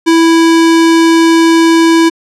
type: tone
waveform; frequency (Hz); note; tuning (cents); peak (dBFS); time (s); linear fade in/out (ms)
square; 329.6; E4; 0; -5; 0.06-2.1; 20
effects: low-pass 8000 Hz 12 dB/octave